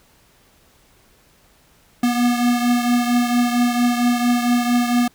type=beating tone pair; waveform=square; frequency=241.3 / 245.7 Hz; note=B3 / B3; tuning=-40 / -9 cents; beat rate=4.4 Hz; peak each=-17 / -23 dBFS; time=2.03-5.08 s; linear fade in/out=5 ms; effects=pink hiss -55 dBFS RMS until 5.14 s